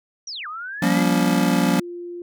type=linear two-way sweep; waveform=sine; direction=down then up; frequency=5920 to 1174.7 to 2102 Hz; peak=-29 dBFS; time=0.27-1.03 s; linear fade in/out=5 ms; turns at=0.47 s
type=chord; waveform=square; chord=G half-diminished seventh; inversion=third; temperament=just; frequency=176.4 / 196 / 235.2 / 282.2 Hz; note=F3 / G3 / Bb3 / Db4; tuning=+18 / 0 / +16 / +31 cents; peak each=-22 / -24 / -23 / -23 dBFS; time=0.82-1.8 s; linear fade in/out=5 ms
type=tone; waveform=sine; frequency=349.1 Hz; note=F4; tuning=1 cent flat; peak=-30 dBFS; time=0.97-2.22 s; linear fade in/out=2 ms
effects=none